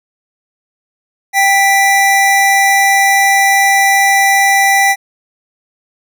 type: tone pair together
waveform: square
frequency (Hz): 787.2 / 1975.5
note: G5 / B6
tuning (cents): +7 / 0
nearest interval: octave + major third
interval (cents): 1593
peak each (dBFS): -11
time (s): 1.33-4.96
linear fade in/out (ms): 50
effects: none